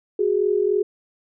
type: tone pair together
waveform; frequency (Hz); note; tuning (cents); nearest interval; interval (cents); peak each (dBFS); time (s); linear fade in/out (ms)
sine; 371.3 / 414.7; F#4 / G#4; +6 / -3; major second; 191; -21 / -19; 0.19-0.83; 5
effects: none